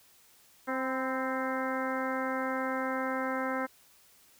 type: harmonic tone with a mistuned harmonic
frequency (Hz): 262.2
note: C4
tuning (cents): +4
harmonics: 1 / 2 / 3 / 4 / 5 / 6 / 7 / 8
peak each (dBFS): -35 / -35 / -39 / -39 / -38 / -39 / -43 / -44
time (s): 0.67-3.67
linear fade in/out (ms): 20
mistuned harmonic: 4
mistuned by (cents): -39
effects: white hiss -61 dBFS RMS until 4.39 s